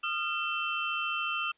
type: tone cluster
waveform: sine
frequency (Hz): 1227 / 1381 / 2676 / 3109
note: D#6 / F6 / E7 / G7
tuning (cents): -25 / -20 / +25 / -15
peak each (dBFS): -35 / -36 / -33 / -37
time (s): 0.03-1.52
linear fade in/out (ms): 10
effects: white hiss -68 dBFS RMS until 1.57 s + resampled to 8000 Hz